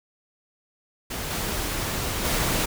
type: noise with level steps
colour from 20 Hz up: pink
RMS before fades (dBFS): -31 / -28 / -24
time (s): 1.1-2.66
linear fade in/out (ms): 10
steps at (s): 1.3 / 2.24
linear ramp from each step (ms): 10
effects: none